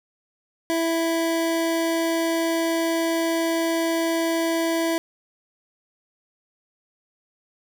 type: tone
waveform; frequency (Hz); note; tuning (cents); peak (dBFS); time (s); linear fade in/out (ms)
25% pulse; 330.3; E4; +4; -17; 0.7-4.98; 0
effects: none